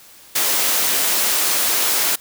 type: high-pass noise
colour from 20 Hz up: white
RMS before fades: -18 dBFS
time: 0.35-2.16 s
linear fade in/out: 10 ms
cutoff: 270 Hz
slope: 12 dB/octave
effects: white hiss -45 dBFS RMS until 2.2 s